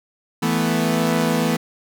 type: chord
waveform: sawtooth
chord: E suspended fourth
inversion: none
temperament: equal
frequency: 164.81 / 220 / 246.9 Hz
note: E3 / A3 / B3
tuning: 0 / 0 / 0 cents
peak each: -18 dBFS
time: 0.42-1.57 s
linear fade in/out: 10 ms
effects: none